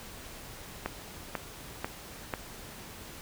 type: click train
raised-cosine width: 0.5 ms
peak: -16 dBFS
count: 4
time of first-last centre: 0.86-2.338 s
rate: 2.03 Hz
effects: pink hiss -46 dBFS RMS until 3.21 s